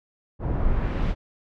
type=noise with low-pass filter sweep; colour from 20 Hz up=brown; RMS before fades=-23 dBFS; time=0.39-1.15 s; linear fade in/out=50 ms; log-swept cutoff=900 to 3600 Hz; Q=0.88; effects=none